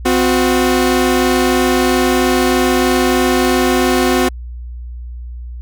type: tone pair together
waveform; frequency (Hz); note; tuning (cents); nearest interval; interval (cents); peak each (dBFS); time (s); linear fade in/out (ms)
sawtooth; 256.7 / 363.5; C4 / F#4; -33 / -31; tritone; 602; -10; 0.05-4.29; 10
effects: added 60 Hz sine -25 dBFS peak until 5.61 s